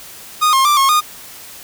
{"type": "tone with pitch steps", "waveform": "45% pulse", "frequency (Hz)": [1234, 1068, 1179, 1085, 1225], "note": ["D#6", "C6", "D6", "C#6", "D#6"], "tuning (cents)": [-15, 35, 6, -37, -27], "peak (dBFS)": -10, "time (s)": [0.41, 1.01], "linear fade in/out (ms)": 20, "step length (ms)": 120, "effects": ["white hiss -36 dBFS RMS until 1.63 s"]}